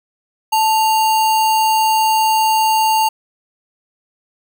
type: tone with sample-and-hold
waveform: sine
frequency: 880 Hz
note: A5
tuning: in tune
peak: -11 dBFS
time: 0.52-3.09 s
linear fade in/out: 10 ms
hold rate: 3675 Hz
effects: none